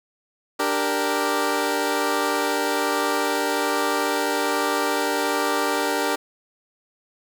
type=chord; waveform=15% pulse; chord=G minor; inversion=second; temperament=equal; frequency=293.7 / 392 / 466.2 Hz; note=D4 / G4 / Bb4; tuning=0 / 0 / 0 cents; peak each=-19 dBFS; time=0.59-6.16 s; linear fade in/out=10 ms; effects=none